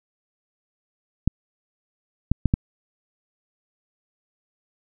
clicks, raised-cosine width 5 ms, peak -5 dBFS, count 4, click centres 1.276 / 2.316 / 2.457 / 2.539 s, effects none

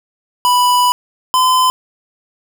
square tone pair in turn, 987.8 / 1020.9 Hz, B5 / C6, 0 / -43 cents, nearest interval minor second, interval 57 cents, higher second, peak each -10 dBFS, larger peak neither, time 0.45-0.92 / 1.34-1.7 s, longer first, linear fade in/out 0 ms, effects none

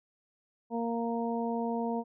harmonic tone, 232.4 Hz, A#3, 5 cents flat, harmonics 1 / 2 / 3 / 4, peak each -32 / -35 / -37 / -38 dBFS, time 0.7-2.04 s, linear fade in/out 50 ms, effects none

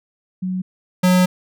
sine / square tone pair in turn, 185 / 182.24 Hz, F#3 / F#3, 0 / -26 cents, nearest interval unison, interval 26 cents, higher first, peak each -20 / -12 dBFS, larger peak second, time 0.42-0.62 / 1.03-1.26 s, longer second, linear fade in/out 10 ms, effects none

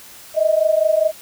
sine tone pair together, 617 / 641.9 Hz, D#5 / E5, -15 / -46 cents, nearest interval minor second, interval 69 cents, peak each -16 dBFS, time 0.34-1.12 s, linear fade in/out 50 ms, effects white hiss -41 dBFS RMS until 1.21 s

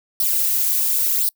violet noise with flanger, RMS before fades -19 dBFS, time 0.2-1.29 s, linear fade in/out 2 ms, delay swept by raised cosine 0.2 to 4.1 ms, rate 0.94 Hz, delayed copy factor +0.85, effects noise-tail reverb RT60 0.1 s tail -26 dB re dry

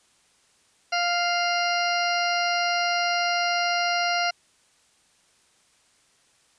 harmonic tone, 698.5 Hz, F5, in tune, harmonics 1 / 2 / 3 / 4 / 6 / 7 / 8, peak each -25 / -28 / -30 / -31 / -33 / -33 / -34 dBFS, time 0.92-4.31 s, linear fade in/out 10 ms, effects white hiss -62 dBFS RMS until 6.58 s + resampled to 22050 Hz

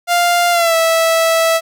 sawtooth tone with pitch glide, 698.5 to 655.5 Hz, F5 to E5, 0 to -10 cents, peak -7 dBFS, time 0.07-1.61 s, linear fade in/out 50 ms, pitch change -110 cents, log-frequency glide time 0.51-0.75 s, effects none

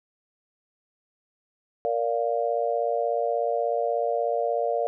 sine chord, Bb major, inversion none, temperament just, 466.2 / 582.7 / 699.2 Hz, Bb4 / D5 / F5, 0 / -14 / +2 cents, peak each -27 dBFS, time 1.85-4.87 s, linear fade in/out 0 ms, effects none

